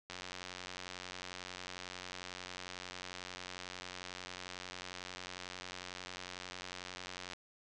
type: click train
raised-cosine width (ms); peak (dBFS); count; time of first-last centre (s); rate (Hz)
0.2; -26; 660; 0.1-7.334; 91.1
effects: resampled to 22050 Hz